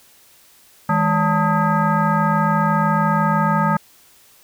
sine tone with frequency modulation, 526 Hz, C5, 9 cents sharp, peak -14 dBFS, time 0.89-3.77 s, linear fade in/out 5 ms, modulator 366 Hz, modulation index 2.5, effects white hiss -51 dBFS RMS until 4.43 s

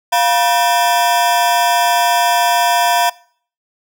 40% pulse ring-modulated tone, 833 Hz, G#5, 5 cents sharp, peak -7 dBFS, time 0.12-3.1 s, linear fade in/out 10 ms, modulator 133 Hz, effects noise-tail reverb RT60 0.5 s tail -22 dB re dry

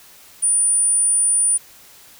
sine tone, 9400 Hz, D9, 1 cent sharp, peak -11 dBFS, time 0.42-1.58 s, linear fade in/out 20 ms, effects tanh soft clip ceiling -13 dBFS + white hiss -46 dBFS RMS until 2.19 s

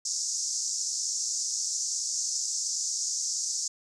white band-pass noise, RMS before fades -31 dBFS, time 0.05-3.68 s, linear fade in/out 5 ms, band 5300 to 7200 Hz, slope 48 dB/octave, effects none

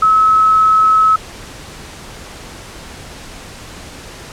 sine tone, 1291 Hz, E6, 37 cents flat, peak -7 dBFS, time 0.02-1.16 s, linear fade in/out 5 ms, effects pink hiss -33 dBFS RMS until 4.32 s + low-pass 9000 Hz 12 dB/octave

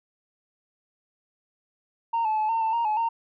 sine tone with pitch steps, 922 / 867 / 861 / 909 / 889 / 932 / 854 / 919 Hz, A#5 / A5 / A5 / A#5 / A5 / A#5 / G#5 / A#5, -19 / -26 / -38 / -44 / +18 / -1 / +48 / -25 cents, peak -20 dBFS, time 2.13-3.09 s, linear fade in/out 10 ms, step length 120 ms, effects tanh soft clip ceiling -20 dBFS

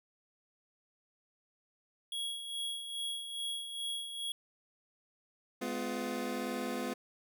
square tone with tremolo, 3322 Hz, G#7, in tune, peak -35 dBFS, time 2.12-4.32 s, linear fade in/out 2 ms, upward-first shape sine, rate 2.4 Hz, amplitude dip 55%
25% pulse chord, F diminished, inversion first, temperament just, 209.5 / 251.4 / 349.2 Hz, Ab3 / Cb4 / F4, +15 / +31 / 0 cents, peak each -37 / -34 / -37 dBFS, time 5.61-6.94 s, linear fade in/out 10 ms
effects none

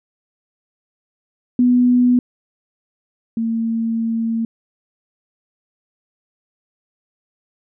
sine tone pair in turn, 246.9 / 227.3 Hz, B3 / A#3, 0 / -43 cents, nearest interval minor second, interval 143 cents, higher first, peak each -10 / -17 dBFS, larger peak first, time 1.59-2.19 / 3.37-4.45 s, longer second, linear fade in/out 2 ms, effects none

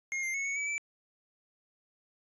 square tone with pitch steps, 2140 / 2101 / 2199 / 2219 / 2288 / 2321 Hz, C7 / C7 / C#7 / C#7 / D7 / D7, +38 / +7 / -14 / +1 / -46 / -21 cents, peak -32 dBFS, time 0.12-0.78 s, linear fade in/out 0 ms, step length 110 ms, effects resampled to 22050 Hz

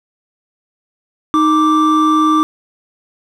triangle tone pair together, 311.1 / 1174.6 Hz, D#4 / D6, 0 / 0 cents, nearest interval octave + major seventh, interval 2300 cents, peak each -10 dBFS, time 1.34-2.43 s, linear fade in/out 0 ms, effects none

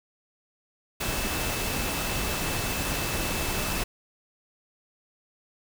sine tone in noise, 2628 Hz, E7, 6 cents flat, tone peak -38 dBFS, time 1-3.84 s, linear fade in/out 10 ms, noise pink, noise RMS -29 dBFS, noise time 1-3.84 s, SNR -12 dB, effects none

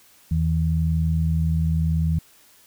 sine tone pair together, 80.7 / 161.4 Hz, E2 / E3, -36 / -36 cents, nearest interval octave, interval 1200 cents, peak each -21 dBFS, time 0.31-2.19 s, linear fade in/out 5 ms, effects white hiss -54 dBFS RMS until 2.66 s

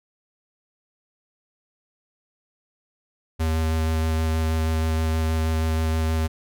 square tone with vibrato, 80 Hz, D#2, 49 cents sharp, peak -21 dBFS, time 3.39-6.28 s, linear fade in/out 20 ms, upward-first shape square, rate 6.3 Hz, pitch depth 9 cents each way, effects none

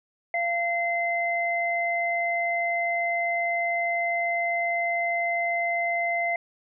sine tone pair together, 688.8 / 2064 Hz, F5 / C7, -24 / -24 cents, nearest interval octave + perfect fifth, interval 1900 cents, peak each -26 dBFS, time 0.34-6.36 s, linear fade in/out 2 ms, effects none

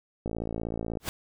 click train, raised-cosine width 2 ms, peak -19 dBFS, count 41, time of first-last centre 0.26-0.972 s, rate 56.2 Hz
pink noise with exponential growth, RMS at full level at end -27 dBFS, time 1-1.09 s, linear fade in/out 0 ms, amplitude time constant 18 ms
effects none

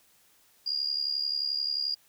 sine tone with amplitude modulation, 4833 Hz, D8, 49 cents sharp, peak -24 dBFS, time 0.66-1.95 s, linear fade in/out 10 ms, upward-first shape sine, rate 71.4 Hz, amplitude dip 75%, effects white hiss -63 dBFS RMS until 2.08 s

